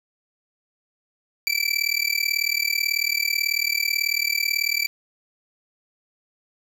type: tone with amplitude modulation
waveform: 25% pulse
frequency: 2327 Hz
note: D7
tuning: 17 cents flat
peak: -13 dBFS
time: 1.47-4.87 s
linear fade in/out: 0 ms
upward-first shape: sine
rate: 38.2 Hz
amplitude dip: 95%
effects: none